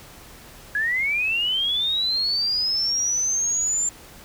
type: linear sweep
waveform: sine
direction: up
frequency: 1651 to 7280 Hz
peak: -20 dBFS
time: 0.75-3.89 s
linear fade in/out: 2 ms
effects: pink hiss -45 dBFS RMS until 4.24 s